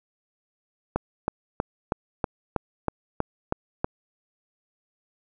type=click train; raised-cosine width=1 ms; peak=-9 dBFS; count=10; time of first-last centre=0.96-3.845 s; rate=3.12 Hz; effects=none